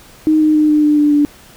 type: tone with pitch steps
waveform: sine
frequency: 311.1 / 307.9 / 304.7 / 301.5 / 298.4 / 295.3 / 292.3 Hz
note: D#4 / D#4 / D#4 / D4 / D4 / D4 / D4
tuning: 0 / -18 / -36 / +46 / +28 / +10 / -8 cents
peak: -8 dBFS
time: 0.27-1.25 s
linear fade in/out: 0 ms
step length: 140 ms
effects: pink hiss -42 dBFS RMS until 1.56 s